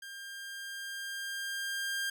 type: tone with level ramp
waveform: sawtooth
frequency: 1600 Hz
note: G6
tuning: 35 cents sharp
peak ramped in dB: -40 to -28 dBFS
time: 0.02-2.1 s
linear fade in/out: 5 ms
effects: none